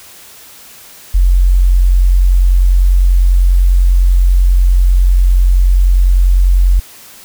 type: tone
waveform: sine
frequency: 45.07 Hz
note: F#1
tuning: 45 cents flat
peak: -5 dBFS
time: 1.14-6.8 s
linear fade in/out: 10 ms
effects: white hiss -37 dBFS RMS until 7.24 s